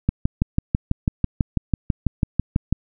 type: click train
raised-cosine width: 5 ms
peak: -5 dBFS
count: 17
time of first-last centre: 0.09-2.726 s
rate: 6.07 Hz
effects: none